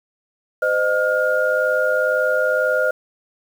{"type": "tone cluster", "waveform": "sine", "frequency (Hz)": [514, 616, 1419], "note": ["C5", "D#5", "F6"], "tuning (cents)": [-31, -17, 27], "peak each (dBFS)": -20, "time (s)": [0.62, 2.91], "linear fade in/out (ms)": 5, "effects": ["7-bit"]}